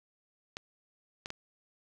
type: clicks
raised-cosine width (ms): 0.2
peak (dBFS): -21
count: 3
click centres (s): 0.569 / 1.259 / 1.304
effects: none